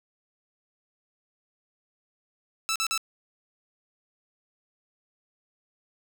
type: tone bursts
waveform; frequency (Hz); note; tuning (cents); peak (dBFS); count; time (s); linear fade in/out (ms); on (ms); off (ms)
10% pulse; 1318.5; E6; 0; -17; 3; 2.69-2.977; 0; 67; 43
effects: none